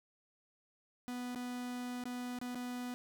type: tone with dropouts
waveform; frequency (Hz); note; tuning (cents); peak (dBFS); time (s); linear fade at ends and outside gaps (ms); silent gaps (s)
45% pulse; 246.9; B3; 0; -39; 1.08-2.94; 0; 1.348-1.358 / 2.038-2.055 / 2.388-2.414 / 2.547-2.555
effects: none